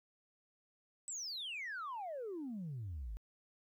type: exponential sweep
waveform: sine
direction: down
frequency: 8100 to 46.69 Hz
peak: -39 dBFS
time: 1.08-3.17 s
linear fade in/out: 0 ms
effects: tanh soft clip ceiling -38 dBFS + 13-bit